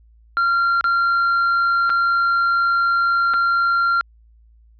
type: tone with dropouts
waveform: triangle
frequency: 1381 Hz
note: F6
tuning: 20 cents flat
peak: -13 dBFS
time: 0.37-4.01 s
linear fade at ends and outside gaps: 0 ms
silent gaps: 0.81-0.842 / 1.895-1.901 / 3.337-3.341 s
effects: added 56 Hz sine -48 dBFS peak until 4.79 s + resampled to 11025 Hz